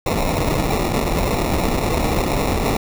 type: noise with sample-and-hold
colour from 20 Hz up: pink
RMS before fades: -19 dBFS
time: 0.06-2.77 s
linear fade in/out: 5 ms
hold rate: 1575 Hz
effects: none